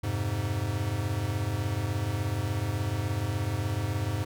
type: chord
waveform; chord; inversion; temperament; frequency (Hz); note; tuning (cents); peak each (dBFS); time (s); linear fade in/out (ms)
square; F minor; none; equal; 87.31 / 103.83 / 130.81; F2 / Ab2 / C3; 0 / 0 / 0; -35 / -30 / -36; 0.03-4.25; 10
effects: none